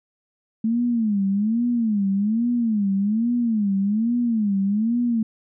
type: tone with vibrato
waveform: sine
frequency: 217.1 Hz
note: A3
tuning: 23 cents flat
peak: -18 dBFS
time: 0.64-5.23 s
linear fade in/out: 5 ms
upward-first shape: sine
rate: 1.2 Hz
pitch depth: 190 cents each way
effects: none